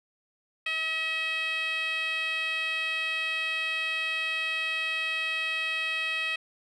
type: tone with band-pass filter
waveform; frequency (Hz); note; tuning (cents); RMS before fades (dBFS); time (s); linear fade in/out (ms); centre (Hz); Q
10% pulse; 640; D#5; +49; -30; 0.66-6.36; 5; 2500; 2.9
effects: none